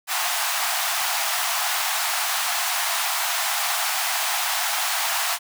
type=high-pass noise; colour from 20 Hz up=pink; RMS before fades=-24 dBFS; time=0.07-5.39 s; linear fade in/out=50 ms; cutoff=670 Hz; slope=96 dB/octave; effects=none